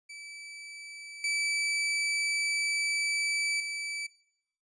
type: tone with level steps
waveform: sawtooth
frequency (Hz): 2309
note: D7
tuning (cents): -30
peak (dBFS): -39 / -24 / -30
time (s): 0.09-4.07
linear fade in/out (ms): 10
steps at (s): 1.24 / 3.6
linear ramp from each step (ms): 2
effects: noise-tail reverb RT60 0.7 s tail -19 dB re dry + resampled to 22050 Hz